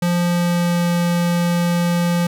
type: tone with pitch glide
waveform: square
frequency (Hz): 174.61 to 173.3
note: F3 to F3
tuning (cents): 0 to -13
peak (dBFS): -16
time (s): 0.02-2.27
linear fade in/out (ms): 5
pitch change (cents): -13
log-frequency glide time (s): 0.17-0.9
effects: none